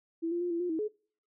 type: tone with pitch steps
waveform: sine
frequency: 330.5 / 345.6 / 352.7 / 338 / 355 / 320.9 / 424.6 Hz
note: E4 / F4 / F4 / E4 / F4 / E4 / G#4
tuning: +5 / -18 / +17 / +43 / +28 / -46 / +38 cents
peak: -29 dBFS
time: 0.22-0.885 s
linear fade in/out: 20 ms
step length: 95 ms
effects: noise-tail reverb RT60 0.5 s tail -26 dB re dry